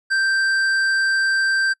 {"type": "tone with tanh clipping", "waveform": "sine", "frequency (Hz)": 1568, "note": "G6", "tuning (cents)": 0, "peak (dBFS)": -18, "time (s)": [0.1, 1.74], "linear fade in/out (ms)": 20, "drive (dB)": 12, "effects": ["noise-tail reverb RT60 0.1 s tail -26 dB re dry", "low-pass 9000 Hz 12 dB/octave"]}